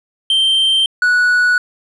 triangle tone pair in turn, 3136 / 1471.5 Hz, G7 / F#6, 0 / -10 cents, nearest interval octave + minor second, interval 1310 cents, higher first, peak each -9 / -8 dBFS, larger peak second, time 0.3-0.86 / 1.02-1.58 s, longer neither, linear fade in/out 2 ms, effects resampled to 24000 Hz

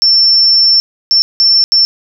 sine tone bursts at uneven times, 5390 Hz, E8, 38 cents sharp, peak -5 dBFS, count 4, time 0.02-0.8 / 1.11-1.22 / 1.4-1.64 / 1.72-1.85 s, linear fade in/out 0 ms, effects none

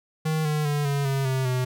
square tone with pitch steps, 157 / 151.56 / 146.32 / 141.25 / 136.36 / 131.64 / 127.08 Hz, D#3 / D#3 / D3 / C#3 / C#3 / C3 / B2, +16 / -45 / -6 / +33 / -28 / +11 / +50 cents, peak -23 dBFS, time 0.25-1.65 s, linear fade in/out 10 ms, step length 200 ms, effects none

